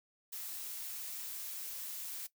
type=noise; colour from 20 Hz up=blue; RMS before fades=-43 dBFS; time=0.32-2.27 s; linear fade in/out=10 ms; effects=noise-tail reverb RT60 0.1 s tail -17 dB re dry